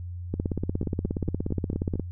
two click trains, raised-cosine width 3 ms, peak -18 / -14 dBFS, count 6 / 29, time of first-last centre 0.83-1.956 / 0.34-1.997 s, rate 4.44 / 16.9 Hz, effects added 88 Hz sine -33 dBFS peak until 2.11 s

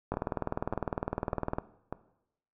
two click trains, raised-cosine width 1 ms, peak -16 / -20 dBFS, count 30 / 4, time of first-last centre 0.12-1.585 / 0.14-1.926 s, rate 19.8 / 1.68 Hz, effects noise-tail reverb RT60 0.8 s tail -17 dB re dry

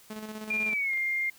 sawtooth tone with tremolo, 215.6 Hz, A3, 35 cents flat, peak -32 dBFS, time 0.1-0.74 s, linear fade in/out 5 ms, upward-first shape square, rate 16 Hz, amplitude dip 45%
sine tone with pitch glide, 2400 to 2114 Hz, D7 to C7, +37 to +17 cents, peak -26 dBFS, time 0.5-1.3 s, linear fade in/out 5 ms, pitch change -220 cents, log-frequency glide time 0.66-0.94 s
clicks, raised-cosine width 0.3 ms, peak -33 dBFS, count 2, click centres 0.934 / 0.975 s
effects white hiss -56 dBFS RMS until 1.38 s

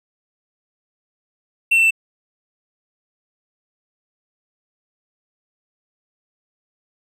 triangle tone with pitch steps, 2701 / 2684 / 2667 Hz, E7 / E7 / E7, +42 / +31 / +20 cents, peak -10 dBFS, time 1.71-1.908 s, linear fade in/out 10 ms, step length 66 ms, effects none

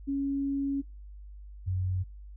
sine tone pair in turn, 277.2 / 92.5 Hz, C#4 / F#2, 0 / 0 cents, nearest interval octave + perfect fifth, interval 1900 cents, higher first, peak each -27 dBFS, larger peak neither, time 0.07-0.82 / 1.66-2.04 s, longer first, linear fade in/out 20 ms, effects noise-tail reverb RT60 0.3 s tail -23 dB re dry + added 50 Hz sine -43 dBFS peak until 2.36 s

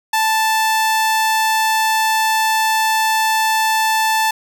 sawtooth tone, 880 Hz, A5, in tune, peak -10 dBFS, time 0.13-4.31 s, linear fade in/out 5 ms, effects none

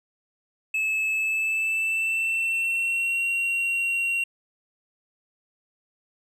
triangle tone with pitch glide, 2600 to 2747 Hz, E7 to F7, -24 to -29 cents, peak -21 dBFS, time 0.74-4.24 s, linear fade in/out 5 ms, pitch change +95 cents, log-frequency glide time 1.1-3.26 s, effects none

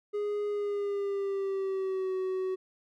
triangle tone with pitch glide, 413.8 to 375.1 Hz, G#4 to F#4, -6 to +24 cents, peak -27 dBFS, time 0.13-2.56 s, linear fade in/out 20 ms, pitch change -170 cents, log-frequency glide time 0.48-2.14 s, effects none

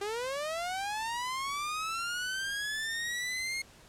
sawtooth linear sweep, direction up, 393.2 to 2157 Hz, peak -29 dBFS, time 0.01-3.62 s, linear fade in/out 5 ms, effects pink hiss -56 dBFS RMS until 3.88 s + low-pass 10000 Hz 12 dB/octave

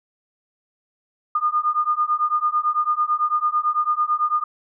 sine beating tone pair, 1214 / 1223 Hz, D#6 / D#6, -43 / -30 cents, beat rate 9 Hz, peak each -21 dBFS, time 1.35-4.44 s, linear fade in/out 5 ms, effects none

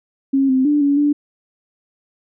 sine tone with pitch steps, 271.8 / 260.8 / 294.2 / 283.4 / 291.9 Hz, C#4 / C4 / D4 / C#4 / D4, -34 / -5 / +3 / +38 / -10 cents, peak -12 dBFS, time 0.33-1.13 s, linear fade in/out 10 ms, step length 160 ms, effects none

